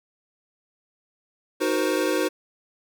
square chord, C half-diminished seventh, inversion first, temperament equal with one note detuned, 311.1 / 370 / 472.7 / 523.3 Hz, Eb4 / Gb4 / Bb4 / C5, 0 / 0 / +24 / 0 cents, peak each -27 / -27 / -29 / -28 dBFS, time 1.6-2.29 s, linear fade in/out 20 ms, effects none

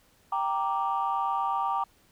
sine chord, G minor, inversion none, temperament equal, 784 / 932.3 / 1174.7 Hz, G5 / Bb5 / D6, 0 / 0 / 0 cents, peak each -29 dBFS, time 0.32-1.84 s, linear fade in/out 5 ms, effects tanh soft clip ceiling -18 dBFS + pink hiss -63 dBFS RMS until 2.11 s

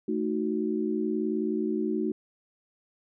sine chord, D# diminished, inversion second, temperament equal, 220 / 311.1 / 370 Hz, A3 / D#4 / F#4, 0 / 0 / 0 cents, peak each -30 dBFS, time 0.08-2.12 s, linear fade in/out 5 ms, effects none

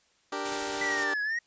15% pulse chord, G minor, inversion second, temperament equal, 293.7 / 392 / 466.2 Hz, D4 / G4 / Bb4, 0 / 0 / 0 cents, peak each -30 / -28 / -32 dBFS, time 0.32-1.14 s, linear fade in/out 5 ms
white noise, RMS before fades -37 dBFS, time 0.45-1.04 s, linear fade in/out 5 ms
triangle linear two-way sweep, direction down then up, 1994 to 1661.2 to 1908 Hz, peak -26 dBFS, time 0.81-1.39 s, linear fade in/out 5 ms, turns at 1.22 s
effects white hiss -67 dBFS RMS until 1.46 s + resampled to 16000 Hz

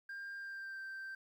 sine tone with pitch glide, 1598 to 1565.1 Hz, G6 to G6, +33 to -3 cents, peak -40 dBFS, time 0.09-1.15 s, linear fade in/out 5 ms, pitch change -36 cents, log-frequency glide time 0.36-0.81 s, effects tanh soft clip ceiling -42 dBFS + 12-bit

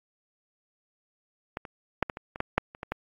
clicks, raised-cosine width 0.5 ms, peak -17 / -25 / -8 / -16 / -22 / -22 / -11 / -6 / -28 / -20 / -14 dBFS, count 11, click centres 1.571 / 1.652 / 2.027 / 2.098 / 2.171 / 2.359 / 2.404 / 2.58 / 2.749 / 2.831 / 2.92 s, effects AAC 32 kbps

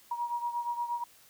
sine beating tone pair, 951 / 959.5 Hz, A#5 / A#5, +34 / +50 cents, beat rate 8.5 Hz, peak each -32 / -37 dBFS, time 0.11-1.04 s, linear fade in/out 5 ms, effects white hiss -59 dBFS RMS until 1.29 s

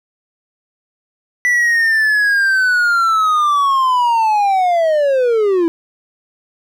triangle linear sweep, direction down, 1975.5 to 324.8 Hz, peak -9 dBFS, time 1.45-5.68 s, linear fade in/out 0 ms, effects none

